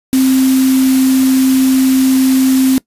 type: tone in noise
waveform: sine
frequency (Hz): 262.5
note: C4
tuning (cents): +6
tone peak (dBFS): -7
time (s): 0.13-2.78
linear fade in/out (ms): 0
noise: white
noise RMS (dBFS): -22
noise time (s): 0.13-2.78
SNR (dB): +12
effects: noise-tail reverb RT60 0.1 s tail -21 dB re dry + resampled to 32000 Hz